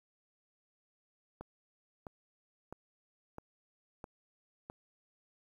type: click train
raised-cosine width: 1 ms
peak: -30 dBFS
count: 6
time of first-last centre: 1.41-4.699 s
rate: 1.52 Hz
effects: 10-bit